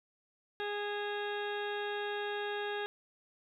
harmonic tone with a mistuned harmonic, 412.5 Hz, G#4, 12 cents flat, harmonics 1 / 2 / 3 / 4 / 5 / 6 / 7 / 8 / 9, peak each -37 / -41 / -49 / -41 / -52 / -53 / -50 / -49 / -48 dBFS, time 0.6-2.86 s, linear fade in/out 0 ms, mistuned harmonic 7, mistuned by -88 cents, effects 12-bit

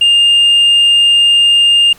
sine tone, 2813 Hz, F7, 12 cents sharp, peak -3 dBFS, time 0.01-1.93 s, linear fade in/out 5 ms, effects tanh soft clip ceiling -4 dBFS + pink hiss -42 dBFS RMS until 1.98 s

